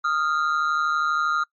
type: ring-modulated tone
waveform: triangle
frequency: 1315 Hz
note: E6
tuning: 5 cents flat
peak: -15 dBFS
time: 0.04-1.44 s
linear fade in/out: 10 ms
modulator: 76.2 Hz
effects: noise-tail reverb RT60 0.1 s tail -24 dB re dry + MP3 32 kbps